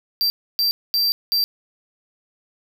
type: tone bursts at uneven times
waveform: square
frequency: 4699 Hz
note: D8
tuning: in tune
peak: -17 dBFS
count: 4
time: 0.21-0.3 / 0.59-0.71 / 0.94-1.12 / 1.32-1.44 s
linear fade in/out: 0 ms
effects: 8-bit